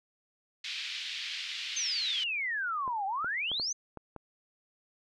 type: band-pass noise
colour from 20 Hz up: pink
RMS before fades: -38 dBFS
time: 0.64-2.24 s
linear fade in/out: 5 ms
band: 2400 to 4400 Hz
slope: 24 dB/octave
type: exponential two-way sweep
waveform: sine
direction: down then up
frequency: 6410 to 757 to 6410 Hz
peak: -30 dBFS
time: 1.76-3.73 s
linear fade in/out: 10 ms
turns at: 3.06 s
type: clicks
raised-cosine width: 1 ms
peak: -28 dBFS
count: 6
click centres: 2.878 / 3.245 / 3.516 / 3.598 / 3.973 / 4.163 s
effects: none